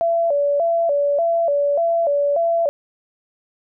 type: tone with vibrato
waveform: sine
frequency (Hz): 621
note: D#5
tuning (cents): -3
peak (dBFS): -15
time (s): 0.01-2.69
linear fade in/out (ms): 0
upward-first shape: square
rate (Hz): 1.7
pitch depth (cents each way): 140
effects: none